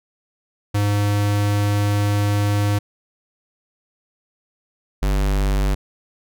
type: tone pair in turn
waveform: square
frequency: 102.6 / 49.1 Hz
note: G#2 / G1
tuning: -21 / +4 cents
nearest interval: octave + minor second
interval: 1275 cents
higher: first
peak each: -17 dBFS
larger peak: neither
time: 0.74-2.79 / 5.02-5.75 s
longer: first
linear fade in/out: 10 ms
effects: none